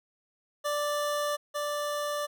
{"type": "tone pair in turn", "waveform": "25% pulse", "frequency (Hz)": [587.3, 587.3], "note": ["D5", "D5"], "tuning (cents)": [0, 0], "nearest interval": "unison", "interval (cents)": 0, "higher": "neither", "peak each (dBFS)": [-24, -26], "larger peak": "first", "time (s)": [[0.64, 1.37], [1.54, 2.27]], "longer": "neither", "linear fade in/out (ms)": 20, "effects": []}